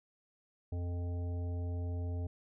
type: harmonic tone with a mistuned harmonic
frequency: 87.31 Hz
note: F2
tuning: in tune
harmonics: 1 / 3 / 5 / 7 / 9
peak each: -34 / -47 / -50 / -53 / -58 dBFS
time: 0.72-2.27 s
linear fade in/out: 5 ms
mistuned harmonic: 7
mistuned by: +21 cents
effects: none